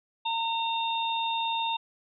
harmonic tone, 914 Hz, A#5, 34 cents flat, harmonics 1 / 3 / 4, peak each -28 / -36 / -32 dBFS, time 0.25-1.77 s, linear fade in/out 10 ms, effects none

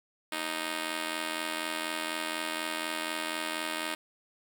5% pulse tone with amplitude modulation, 311.1 Hz, D#4, in tune, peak -17 dBFS, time 0.32-3.95 s, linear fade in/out 5 ms, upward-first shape sine, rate 84.1 Hz, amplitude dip 80%, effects none

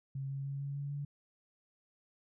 sine tone with pitch steps, 136 / 137.42 / 138.86 / 140.31 / 141.78 / 143.26 Hz, C#3 / C#3 / C#3 / C#3 / C#3 / D3, -33 / -15 / +3 / +21 / +39 / -43 cents, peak -36 dBFS, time 0.15-1.05 s, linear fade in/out 5 ms, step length 150 ms, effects none

